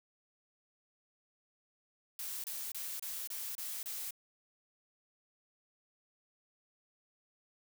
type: noise bursts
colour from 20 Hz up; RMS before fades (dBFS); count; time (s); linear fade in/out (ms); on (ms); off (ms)
blue; -41; 7; 2.19-4.108; 2; 250; 28
effects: none